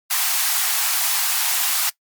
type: high-pass noise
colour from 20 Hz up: white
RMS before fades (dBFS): -20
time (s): 0.1-1.9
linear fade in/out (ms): 10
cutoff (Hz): 680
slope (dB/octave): 96
effects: noise-tail reverb RT60 0.1 s tail -20 dB re dry + MP3 96 kbps